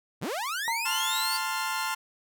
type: linear sweep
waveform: sawtooth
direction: up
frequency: 84.2 to 4659 Hz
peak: -26 dBFS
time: 0.21-1.38 s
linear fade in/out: 20 ms
type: tone with exponential decay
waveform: sine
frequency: 918 Hz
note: A#5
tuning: 27 cents flat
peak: -25 dBFS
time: 0.68-1.24 s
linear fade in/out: 0 ms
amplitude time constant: 120 ms
type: chord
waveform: sawtooth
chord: F major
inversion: first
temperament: equal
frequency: 880 / 1046.5 / 1396.9 Hz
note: A5 / C6 / F6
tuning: 0 / 0 / 0 cents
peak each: -29 dBFS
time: 0.85-1.95 s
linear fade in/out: 10 ms
effects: none